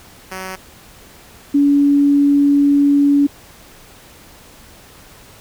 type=tone pair in turn; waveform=5% pulse / sine; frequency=187.9 / 284.6 Hz; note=F#3 / C#4; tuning=+27 / +46 cents; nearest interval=perfect fifth; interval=719 cents; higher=second; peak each=-15 / -9 dBFS; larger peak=second; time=0.31-0.56 / 1.54-3.27 s; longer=second; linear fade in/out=10 ms; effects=pink hiss -43 dBFS RMS until 5.4 s